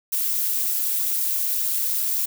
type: noise with amplitude modulation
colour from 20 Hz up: violet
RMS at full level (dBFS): -20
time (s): 0.12-2.26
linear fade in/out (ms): 10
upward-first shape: sine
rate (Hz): 235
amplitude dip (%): 75
effects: none